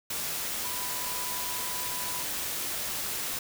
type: tone in noise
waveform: sine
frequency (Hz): 991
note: B5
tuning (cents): +6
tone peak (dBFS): -40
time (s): 0.64-2.23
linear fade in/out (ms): 5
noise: white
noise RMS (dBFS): -33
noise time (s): 0.1-3.39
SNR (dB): -10
effects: none